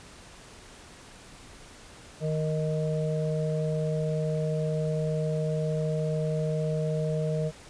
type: harmonic tone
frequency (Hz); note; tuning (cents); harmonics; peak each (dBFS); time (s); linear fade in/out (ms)
155.56; D#3; 0; 1 / 3 / 4; -27 / -32 / -33; 2.2-7.52; 50
effects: pink hiss -49 dBFS RMS until 7.69 s + resampled to 22050 Hz